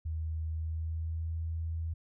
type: tone with pitch glide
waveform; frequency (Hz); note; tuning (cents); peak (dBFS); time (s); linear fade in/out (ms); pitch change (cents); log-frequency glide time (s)
sine; 79.6 to 81.6; D#2 to E2; +40 to -17; -32; 0.05-1.94; 10; +43; 0.48-1.33
effects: none